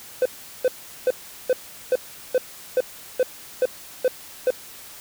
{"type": "tone bursts", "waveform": "triangle", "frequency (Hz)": 508, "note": "B4", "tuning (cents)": 49, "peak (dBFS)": -13, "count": 11, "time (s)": [0.22, 4.505], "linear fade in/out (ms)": 2, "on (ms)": 35, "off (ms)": 390, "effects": ["white hiss -42 dBFS RMS until 5 s"]}